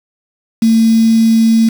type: tone with quantisation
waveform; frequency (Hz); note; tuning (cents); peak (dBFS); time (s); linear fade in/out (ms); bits
sine; 225.2; A3; +40; -6; 0.62-1.69; 5; 4
effects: none